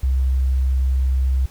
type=tone; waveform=sine; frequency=65.41 Hz; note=C2; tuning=in tune; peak=-15 dBFS; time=0.03-1.46 s; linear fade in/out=5 ms; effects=pink hiss -48 dBFS RMS until 1.5 s